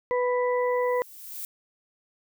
harmonic tone, 494.7 Hz, B4, 3 cents sharp, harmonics 1 / 2 / 4, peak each -23 / -29 / -35 dBFS, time 0.11-1.02 s, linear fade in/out 0 ms
violet noise with exponential growth, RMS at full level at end -34 dBFS, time 0.43-1.45 s, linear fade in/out 1 ms, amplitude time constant 220 ms
effects none

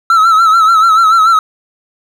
triangle tone with vibrato, 1318.5 Hz, E6, in tune, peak -3 dBFS, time 0.1-1.39 s, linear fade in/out 2 ms, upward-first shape sine, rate 6.9 Hz, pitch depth 68 cents each way, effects none

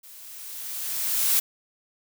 blue noise with level ramp, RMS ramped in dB -47 to -20 dBFS, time 0.03-1.4 s, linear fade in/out 10 ms, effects none

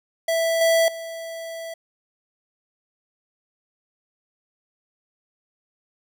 square tone with level steps, 659.3 Hz, E5, in tune, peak -20 / -16 / -32 dBFS, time 0.28-1.74 s, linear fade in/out 5 ms, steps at 0.61 / 0.88 s, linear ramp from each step 2 ms, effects none

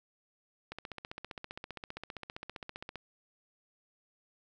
click train, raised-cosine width 0.3 ms, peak -25 dBFS, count 35, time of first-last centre 0.72-2.957 s, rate 15.2 Hz, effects none

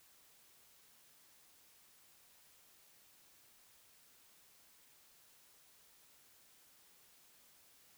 silence, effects white hiss -66 dBFS RMS until 7.97 s

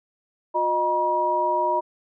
sine tone cluster, 357.9 / 617 / 958 Hz, F4 / D#5 / A#5, +42 / -15 / +47 cents, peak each -29 / -25 / -21 dBFS, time 0.54-1.81 s, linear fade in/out 20 ms, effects none

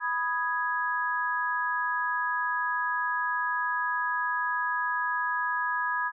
sine chord, G# minor, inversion first, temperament equal, 987.8 / 1244.5 / 1661.2 Hz, B5 / D#6 / G#6, 0 / 0 / 0 cents, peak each -30 / -33 / -29 dBFS, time 0-6.12 s, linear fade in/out 50 ms, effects none

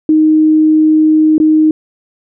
sine tone with dropouts, 311.1 Hz, D#4, in tune, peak -5 dBFS, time 0.09-1.71 s, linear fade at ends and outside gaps 2 ms, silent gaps 1.381-1.4 s, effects none

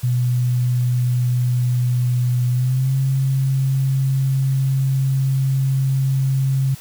sine tone with pitch glide, 123.7 to 134.12 Hz, B2 to C3, +3 to +43 cents, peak -15 dBFS, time 0.03-6.75 s, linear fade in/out 10 ms, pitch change +140 cents, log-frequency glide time 2.5-2.95 s, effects white hiss -41 dBFS RMS until 6.8 s

